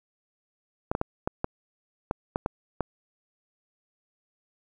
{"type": "clicks", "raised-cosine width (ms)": 1, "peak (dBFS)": -12, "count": 9, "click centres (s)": [0.915, 0.951, 1.014, 1.275, 1.444, 2.111, 2.359, 2.461, 2.807], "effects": ["9-bit"]}